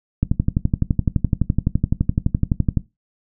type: click train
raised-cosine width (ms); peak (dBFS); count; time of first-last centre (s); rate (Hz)
5; -4; 31; 0.23-2.772; 11.8
effects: noise-tail reverb RT60 0.2 s tail -17 dB re dry